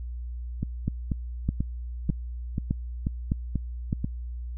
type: two click trains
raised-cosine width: 5 ms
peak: -14 / -12 dBFS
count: 8 / 6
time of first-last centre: 0.63-4.045 / 0.88-3.929 s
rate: 2.05 / 1.64 Hz
effects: added 60 Hz sine -32 dBFS peak until 4.57 s